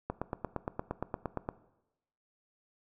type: click train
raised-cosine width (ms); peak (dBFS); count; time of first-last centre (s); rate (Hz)
1; -19; 13; 0.1-1.489; 8.64
effects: noise-tail reverb RT60 0.9 s tail -17 dB re dry